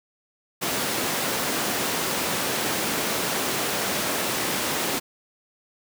pink high-pass noise, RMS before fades -26 dBFS, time 0.61-5 s, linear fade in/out 20 ms, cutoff 220 Hz, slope 12 dB/octave, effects none

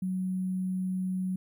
sine tone with sample-and-hold, 185.7 Hz, F#3, 7 cents sharp, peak -28 dBFS, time 0.02-1.36 s, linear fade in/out 5 ms, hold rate 11025 Hz, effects none

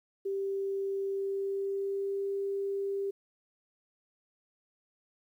sine tone with pitch glide, 392 to 395.6 Hz, G4 to G4, 0 to +16 cents, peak -30 dBFS, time 0.25-3.11 s, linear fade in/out 10 ms, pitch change +16 cents, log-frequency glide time 1.17-2.29 s, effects 11-bit

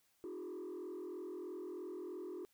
sine tone with frequency modulation, 360.4 Hz, F#4, 45 cents flat, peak -40 dBFS, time 0.24-2.45 s, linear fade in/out 0 ms, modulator 43.1 Hz, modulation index 1.1, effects tanh soft clip ceiling -42 dBFS + white hiss -75 dBFS RMS until 2.53 s

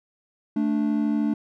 triangle tone pair together, 219.6 / 292.5 Hz, A3 / D4, -3 / -7 cents, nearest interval perfect fourth, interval 496 cents, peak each -21 / -22 dBFS, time 0.56-1.34 s, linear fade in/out 5 ms, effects none

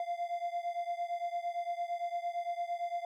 triangle beating tone pair, 691 / 699.8 Hz, F5 / F5, -19 / +3 cents, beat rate 8.8 Hz, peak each -34 / -36 dBFS, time 0-3.05 s, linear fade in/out 2 ms, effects none

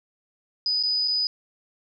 sine tone with dropouts, 4978 Hz, D#8, in tune, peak -21 dBFS, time 0.66-1.27 s, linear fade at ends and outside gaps 1 ms, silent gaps 0.828-0.835 / 1.077-1.081 s, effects none

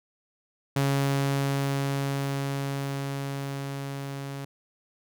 sawtooth tone with level ramp, 138.59 Hz, C#3, in tune, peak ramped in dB -18 to -30 dBFS, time 0.76-4.45 s, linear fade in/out 5 ms, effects none

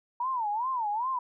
sine tone with vibrato, 932.3 Hz, A#5, in tune, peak -27 dBFS, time 0.2-1.19 s, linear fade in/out 5 ms, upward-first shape sine, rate 2.5 Hz, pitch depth 220 cents each way, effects none

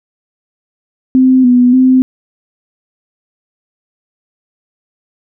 sine tone with pitch steps, 258.9 / 247 / 258.2 Hz, C4 / B3 / C4, -18 / 0 / -23 cents, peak -4 dBFS, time 1.15-2.02 s, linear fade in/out 0 ms, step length 290 ms, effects none

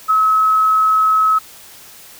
sine tone with ADSR envelope, 1286 Hz, E6, 43 cents flat, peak -8 dBFS, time 0.08-1.39 s, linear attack 27 ms, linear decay 3 ms, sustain -2 dB, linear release 12 ms, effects white hiss -40 dBFS RMS until 2.19 s

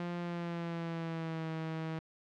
sawtooth tone with pitch glide, 174 to 160.48 Hz, F3 to E3, -6 to -46 cents, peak -32 dBFS, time 0-1.99 s, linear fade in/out 2 ms, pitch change -140 cents, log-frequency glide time 0.19-1.49 s, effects low-pass 3000 Hz 12 dB/octave

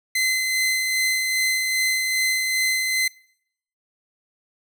sawtooth tone with tremolo, 2052 Hz, C7, 34 cents flat, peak -15 dBFS, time 0.15-3.08 s, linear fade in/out 5 ms, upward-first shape sine, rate 2.5 Hz, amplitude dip 30%, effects noise-tail reverb RT60 0.7 s tail -23 dB re dry

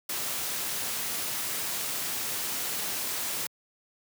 white noise, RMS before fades -32 dBFS, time 0.09-3.47 s, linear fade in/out 5 ms, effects high-pass 100 Hz 12 dB/octave

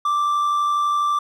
triangle tone with amplitude modulation, 1174.7 Hz, D6, in tune, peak -14 dBFS, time 0.05-1.19 s, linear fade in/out 5 ms, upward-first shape sine, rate 92.1 Hz, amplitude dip 30%, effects none

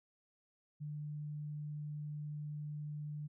sine tone, 149.1 Hz, D3, 27 cents sharp, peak -40 dBFS, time 0.8-3.28 s, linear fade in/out 20 ms, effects none

